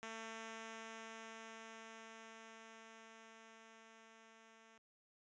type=tone with level ramp; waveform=5% pulse; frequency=224 Hz; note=A3; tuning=31 cents sharp; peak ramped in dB=-35 to -52 dBFS; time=0.03-4.78 s; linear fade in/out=0 ms; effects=resampled to 16000 Hz